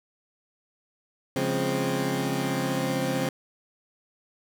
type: chord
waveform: 20% pulse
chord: Db major seventh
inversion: none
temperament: equal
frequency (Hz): 138.59 / 174.61 / 207.7 / 261.6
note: Db3 / F3 / Ab3 / C4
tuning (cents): 0 / 0 / 0 / 0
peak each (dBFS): -25 / -27 / -29 / -24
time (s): 1.36-3.29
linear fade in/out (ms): 2
effects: none